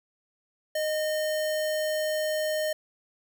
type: tone with sample-and-hold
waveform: sine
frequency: 618 Hz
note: D#5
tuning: 12 cents flat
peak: -25 dBFS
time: 0.75-2.73 s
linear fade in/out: 5 ms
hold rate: 2450 Hz
effects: none